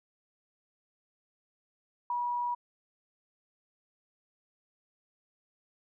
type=tone with ADSR envelope; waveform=sine; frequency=967 Hz; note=B5; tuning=37 cents flat; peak=-27 dBFS; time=2.1-2.55 s; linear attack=3 ms; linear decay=3 ms; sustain=-2 dB; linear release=12 ms; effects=none